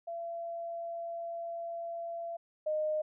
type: tone pair in turn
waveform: sine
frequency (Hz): 677 / 615.3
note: E5 / D#5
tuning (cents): +46 / -19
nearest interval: major second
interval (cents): 165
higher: first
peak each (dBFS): -36 / -29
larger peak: second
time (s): 0.07-2.37 / 2.66-3.02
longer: first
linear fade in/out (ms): 10
effects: none